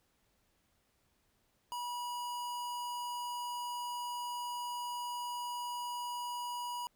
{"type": "tone", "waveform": "square", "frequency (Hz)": 970, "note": "B5", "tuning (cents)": -31, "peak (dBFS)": -38, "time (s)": [1.72, 6.87], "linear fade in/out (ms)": 0, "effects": ["pink hiss -75 dBFS RMS until 6.95 s"]}